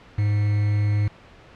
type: tone with quantisation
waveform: triangle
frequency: 103.83 Hz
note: G#2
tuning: in tune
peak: -16 dBFS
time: 0.18-1.08 s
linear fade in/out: 5 ms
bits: 6
effects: pink hiss -48 dBFS RMS until 1.55 s + low-pass 3000 Hz 12 dB/octave